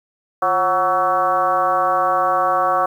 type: tone with frequency modulation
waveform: sine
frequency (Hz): 932.3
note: A#5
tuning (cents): 0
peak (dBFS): -14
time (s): 0.42-2.86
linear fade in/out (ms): 5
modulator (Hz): 194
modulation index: 2.1
effects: 8-bit